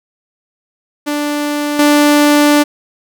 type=tone with level steps; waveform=sawtooth; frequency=293.7 Hz; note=D4; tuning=in tune; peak=-11 / -3 dBFS; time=1.06-2.64 s; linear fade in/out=20 ms; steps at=1.79 s; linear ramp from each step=2 ms; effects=none